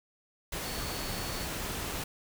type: tone in noise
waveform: sine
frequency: 4435 Hz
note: C#8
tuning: in tune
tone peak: -44 dBFS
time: 0.65-1.46 s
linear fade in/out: 5 ms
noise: pink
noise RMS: -36 dBFS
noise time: 0.52-2.04 s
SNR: -11 dB
effects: none